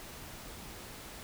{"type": "silence", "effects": ["pink hiss -47 dBFS RMS until 1.23 s"]}